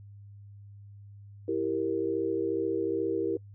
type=chord; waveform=sine; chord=E diminished; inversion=none; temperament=equal; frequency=329.6 / 392 / 466.2 Hz; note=E4 / G4 / Bb4; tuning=0 / 0 / 0 cents; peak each=-31 dBFS; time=1.48-3.37 s; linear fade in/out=5 ms; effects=noise-tail reverb RT60 0.1 s tail -24 dB re dry + added 101 Hz sine -46 dBFS peak until 3.54 s